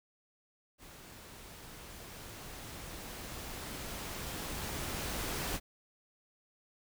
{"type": "noise with level ramp", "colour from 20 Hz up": "pink", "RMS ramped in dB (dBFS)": [-53, -36], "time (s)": [0.78, 5.6], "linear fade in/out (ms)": 50, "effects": []}